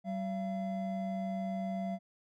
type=tone pair together; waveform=triangle; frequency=191.3 / 681.7 Hz; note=G3 / F5; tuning=-42 / -42 cents; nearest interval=octave + minor seventh; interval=2200 cents; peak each=-33 / -36 dBFS; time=0.04-1.99 s; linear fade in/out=50 ms; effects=none